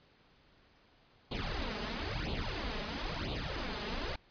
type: noise with flanger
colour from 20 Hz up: pink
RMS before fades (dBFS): -37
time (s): 1.31-4.16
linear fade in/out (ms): 5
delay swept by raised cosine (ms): 0.27 to 4.87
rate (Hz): 1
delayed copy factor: +0.8
effects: pink hiss -65 dBFS RMS until 4.3 s + resampled to 11025 Hz